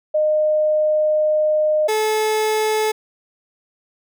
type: tone pair in turn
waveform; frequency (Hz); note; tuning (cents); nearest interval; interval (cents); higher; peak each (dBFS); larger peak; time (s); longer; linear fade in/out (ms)
sine / 30% pulse; 613 / 432.5; D#5 / A4; -26 / -30; tritone; 604; first; -14; neither; 0.14-1.88 / 1.88-2.92; first; 10
effects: none